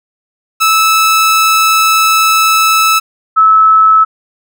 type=tone pair in turn; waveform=sawtooth / sine; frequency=1308 / 1301.4 Hz; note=E6 / E6; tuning=-14 / -23 cents; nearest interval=unison; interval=9 cents; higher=first; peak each=-3 dBFS; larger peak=neither; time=0.6-3 / 3.36-4.05 s; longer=first; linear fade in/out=20 ms; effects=none